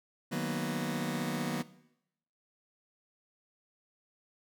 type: chord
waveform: sawtooth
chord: B major seventh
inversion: first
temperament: just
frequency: 154.34 / 185.21 / 231.5 / 246.9 Hz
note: D#3 / F#3 / A#3 / B3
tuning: -14 / +2 / -12 / 0 cents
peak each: -33 dBFS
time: 0.31-1.63 s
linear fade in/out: 20 ms
effects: noise-tail reverb RT60 0.8 s tail -18 dB re dry